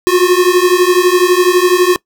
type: beating tone pair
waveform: square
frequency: 354.9 / 366.9 Hz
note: F4 / F#4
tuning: +28 / -15 cents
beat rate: 12 Hz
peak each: -11 dBFS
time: 0.07-1.96 s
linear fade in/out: 0 ms
effects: noise-tail reverb RT60 0.1 s tail -22 dB re dry